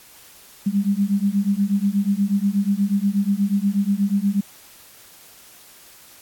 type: beating tone pair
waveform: sine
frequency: 196 / 204.3 Hz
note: G3 / G#3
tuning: 0 / -28 cents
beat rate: 8.3 Hz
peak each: -20 dBFS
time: 0.66-4.41 s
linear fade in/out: 10 ms
effects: white hiss -47 dBFS RMS until 6.21 s + AAC 64 kbps